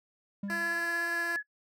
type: tone with exponential decay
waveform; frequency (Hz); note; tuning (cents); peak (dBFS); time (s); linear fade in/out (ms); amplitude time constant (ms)
triangle; 200; G3; +35; -29; 0.43-0.94; 5; 110
type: tone with vibrato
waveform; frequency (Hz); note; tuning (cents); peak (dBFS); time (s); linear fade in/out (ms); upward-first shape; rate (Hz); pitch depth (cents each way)
sine; 1698; G#6; +38; -29; 0.48-1.43; 50; sine; 17; 18
type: tone with pitch glide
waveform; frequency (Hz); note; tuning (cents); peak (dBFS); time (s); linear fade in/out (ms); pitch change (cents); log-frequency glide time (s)
10% pulse; 338.5 to 340.7; E4 to F4; +46 to -43; -28; 0.5-1.36; 0; +11; 0.6-1.05
effects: noise-tail reverb RT60 0.1 s tail -25 dB re dry